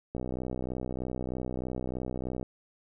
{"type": "click train", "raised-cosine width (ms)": 2, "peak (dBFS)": -21, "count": 145, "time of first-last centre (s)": [0.15, 2.428], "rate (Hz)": 63.2, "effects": []}